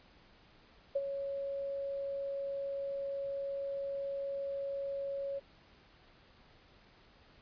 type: tone with ADSR envelope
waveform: sine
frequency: 554.4 Hz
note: C#5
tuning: in tune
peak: -27 dBFS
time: 0.95-5.4 s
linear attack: 10 ms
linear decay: 39 ms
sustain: -8 dB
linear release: 22 ms
effects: pink hiss -62 dBFS RMS until 7.41 s + resampled to 11025 Hz